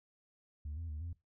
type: tone with pitch steps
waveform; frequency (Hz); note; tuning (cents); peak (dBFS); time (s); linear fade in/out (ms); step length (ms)
sine; 74.4 / 83 / 75.9 / 84.9; D2 / E2 / D#2 / F2; +23 / +12 / -42 / -48; -37; 0.65-1.13; 5; 120
effects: noise-tail reverb RT60 0.2 s tail -21 dB re dry + tanh soft clip ceiling -37 dBFS